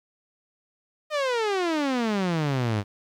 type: exponential sweep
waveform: sawtooth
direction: down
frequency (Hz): 622.3 to 98.1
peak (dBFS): -19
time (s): 1.1-2.84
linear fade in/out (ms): 50
effects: low-pass 5000 Hz 12 dB/octave + 10-bit